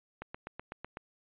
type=click train; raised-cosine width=0.5 ms; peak=-25 dBFS; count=7; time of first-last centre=0.22-0.971 s; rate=7.99 Hz; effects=resampled to 8000 Hz